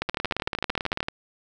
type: two click trains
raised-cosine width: 0.3 ms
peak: -11 / -9 dBFS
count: 19 / 14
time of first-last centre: 0.09-1.084 / 0.02-1.005 s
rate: 18.1 / 13.2 Hz
effects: none